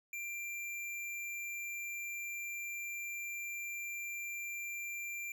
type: tone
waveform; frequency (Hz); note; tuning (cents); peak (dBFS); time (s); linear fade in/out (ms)
square; 2370; D7; +15; -40; 0.13-5.32; 2
effects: none